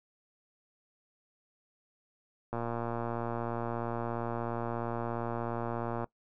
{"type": "click train", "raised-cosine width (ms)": 1, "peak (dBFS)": -21, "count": 412, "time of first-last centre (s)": [2.53, 6.043], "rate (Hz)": 117, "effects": ["noise-tail reverb RT60 0.1 s tail -20 dB re dry"]}